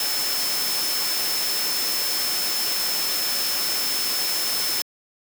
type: tone in noise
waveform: sine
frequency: 5270 Hz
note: E8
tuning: 1 cent flat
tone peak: -25 dBFS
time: 0-4.82 s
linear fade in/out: 2 ms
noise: white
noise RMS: -26 dBFS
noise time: 0-4.82 s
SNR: -2 dB
effects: high-pass 200 Hz 12 dB/octave